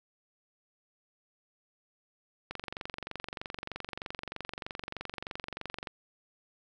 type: click train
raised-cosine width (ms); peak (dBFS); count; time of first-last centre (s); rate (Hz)
0.3; -21; 79; 2.51-5.872; 23.2
effects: none